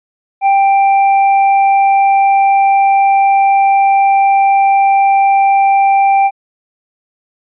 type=tone with hard clipping; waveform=sine; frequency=787 Hz; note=G5; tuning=7 cents sharp; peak=-8 dBFS; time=0.41-6.31 s; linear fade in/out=50 ms; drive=5 dB; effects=resampled to 8000 Hz